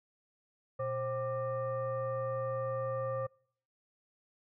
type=tone with frequency modulation; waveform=sine; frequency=531 Hz; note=C5; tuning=25 cents sharp; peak=-32 dBFS; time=0.79-3.27 s; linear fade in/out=10 ms; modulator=652 Hz; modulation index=0.82; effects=noise-tail reverb RT60 0.6 s tail -26 dB re dry